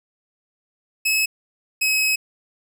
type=tone pair in turn; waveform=sawtooth; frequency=2580 / 2556 Hz; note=E7 / D#7; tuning=-38 / +46 cents; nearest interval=unison; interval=16 cents; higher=first; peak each=-14 dBFS; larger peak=neither; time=1.05-1.26 / 1.81-2.16 s; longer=second; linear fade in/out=10 ms; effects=none